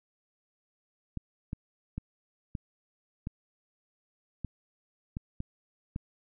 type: clicks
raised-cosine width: 5 ms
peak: -22 dBFS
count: 9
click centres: 1.173 / 1.531 / 1.98 / 2.552 / 3.271 / 4.447 / 5.169 / 5.404 / 5.961 s
effects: none